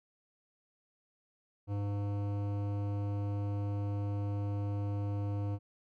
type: tone with hard clipping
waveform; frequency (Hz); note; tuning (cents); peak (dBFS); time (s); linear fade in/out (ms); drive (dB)
sine; 101.5; G#2; -39; -34; 1.67-5.59; 50; 15
effects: none